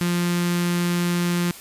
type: tone with notch filter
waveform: sawtooth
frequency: 174.61 Hz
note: F3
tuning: in tune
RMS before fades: -22 dBFS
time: 0.01-1.51 s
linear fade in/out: 0 ms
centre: 630 Hz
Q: 0.78
effects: white hiss -41 dBFS RMS until 1.6 s + resampled to 32000 Hz